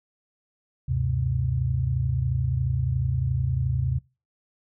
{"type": "tone cluster", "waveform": "sine", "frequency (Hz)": [73.7, 96.7, 127.9], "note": ["D2", "G2", "C3"], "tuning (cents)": [7, -23, -39], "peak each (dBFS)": [-28, -29, -24], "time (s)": [0.88, 3.99], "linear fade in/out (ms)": 10, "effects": ["noise-tail reverb RT60 0.3 s tail -23 dB re dry"]}